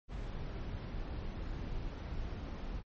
brown noise, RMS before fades -40 dBFS, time 0.08-2.83 s, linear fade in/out 50 ms, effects low-pass 5000 Hz 12 dB/octave + MP3 32 kbps

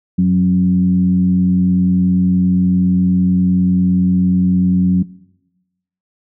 sine tone with frequency modulation, 182.7 Hz, F#3, 22 cents flat, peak -9 dBFS, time 0.18-5.03 s, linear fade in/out 10 ms, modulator 89.5 Hz, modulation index 0.46, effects noise-tail reverb RT60 1.0 s tail -21 dB re dry

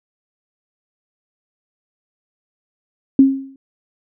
sine tone with exponential decay, 270 Hz, C#4, 45 cents flat, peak -3 dBFS, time 3.19-3.56 s, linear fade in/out 2 ms, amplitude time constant 79 ms, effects none

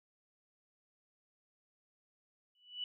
sine tone with exponential growth, 2960 Hz, F#7, in tune, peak -34 dBFS, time 2.55-2.84 s, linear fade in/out 2 ms, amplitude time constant 61 ms, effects none

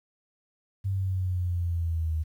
sine linear sweep, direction down, 98 to 77.78 Hz, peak -25 dBFS, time 0.84-2.24 s, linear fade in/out 20 ms, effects 10-bit

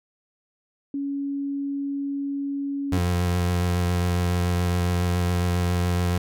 sine tone, 280 Hz, C#4, 18 cents sharp, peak -25 dBFS, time 0.94-2.98 s, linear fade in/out 2 ms
30% pulse tone with vibrato, 88.5 Hz, F2, 23 cents sharp, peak -18 dBFS, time 2.92-6.18 s, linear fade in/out 5 ms, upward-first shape triangle, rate 7.2 Hz, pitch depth 22 cents each way
effects none

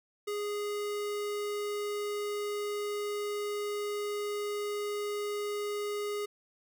square tone, 413.3 Hz, G#4, 8 cents flat, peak -33 dBFS, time 0.27-6.26 s, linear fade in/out 10 ms, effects none

